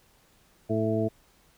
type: harmonic tone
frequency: 110 Hz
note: A2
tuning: in tune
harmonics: 1 / 2 / 3 / 4 / 6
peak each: -30 / -30 / -30 / -30 / -30 dBFS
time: 0.69-1.09 s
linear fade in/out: 20 ms
effects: pink hiss -62 dBFS RMS until 1.57 s